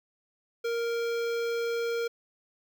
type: tone with notch filter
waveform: square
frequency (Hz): 466.2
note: A#4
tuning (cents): 0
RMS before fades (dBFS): -30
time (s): 0.64-2.08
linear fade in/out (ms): 10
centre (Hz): 10000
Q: 0.61
effects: none